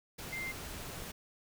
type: tone in noise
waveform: sine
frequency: 2093 Hz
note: C7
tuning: in tune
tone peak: -37 dBFS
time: 0.32-0.52 s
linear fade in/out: 10 ms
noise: pink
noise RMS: -44 dBFS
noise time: 0.18-1.12 s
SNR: +4 dB
effects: none